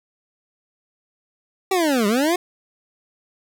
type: linear two-way sweep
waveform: 25% pulse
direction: down then up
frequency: 392 to 196 to 367.2 Hz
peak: -13 dBFS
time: 1.71-2.36 s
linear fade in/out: 5 ms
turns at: 2.07 s
effects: none